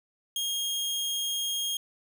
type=tone; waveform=sawtooth; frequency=3247 Hz; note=G#7; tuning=40 cents flat; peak=-25 dBFS; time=0.36-1.77 s; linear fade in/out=2 ms; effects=none